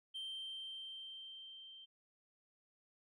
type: tone with level ramp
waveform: sine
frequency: 3136 Hz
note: G7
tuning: in tune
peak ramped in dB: -39 to -53 dBFS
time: 0.14-1.86 s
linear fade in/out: 20 ms
effects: tanh soft clip ceiling -41 dBFS